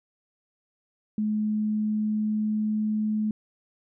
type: tone with pitch glide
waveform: sine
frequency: 213.1 to 214.3 Hz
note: G#3 to A3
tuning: +45 to -45 cents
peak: -23 dBFS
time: 1.18-3.31 s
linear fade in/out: 2 ms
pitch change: +10 cents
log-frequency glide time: 1.31-2.93 s
effects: none